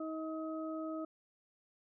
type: harmonic tone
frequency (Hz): 317.2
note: D#4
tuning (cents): +33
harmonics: 1 / 2 / 4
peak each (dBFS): -39 / -43 / -47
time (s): 0-1.05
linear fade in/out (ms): 5
effects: none